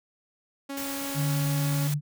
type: tone with pitch glide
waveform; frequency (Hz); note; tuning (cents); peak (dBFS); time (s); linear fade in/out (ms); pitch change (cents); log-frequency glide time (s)
sawtooth; 277 to 279.9; C#4 to C#4; -1 to +17; -29; 0.69-1.88; 10; +18; 0.91-1.65
type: noise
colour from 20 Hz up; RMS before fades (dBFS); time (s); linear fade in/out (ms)
white; -36; 0.77-1.94; 2
type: tone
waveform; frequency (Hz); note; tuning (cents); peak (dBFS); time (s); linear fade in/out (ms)
sine; 146.83; D3; 0; -24; 1.14-2.01; 50
effects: none